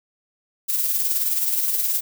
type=noise with tremolo; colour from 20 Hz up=violet; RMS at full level=-20 dBFS; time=0.68-2.01 s; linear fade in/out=20 ms; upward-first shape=sine; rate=19 Hz; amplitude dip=45%; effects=none